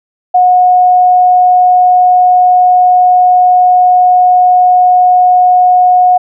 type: tone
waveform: sine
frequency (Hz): 727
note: F#5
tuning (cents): -31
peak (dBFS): -3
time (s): 0.34-6.18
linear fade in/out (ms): 10
effects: none